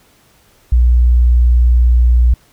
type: tone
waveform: sine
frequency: 60.3 Hz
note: B1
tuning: 41 cents flat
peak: -6 dBFS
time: 0.72-2.34 s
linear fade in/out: 5 ms
effects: pink hiss -51 dBFS RMS until 2.52 s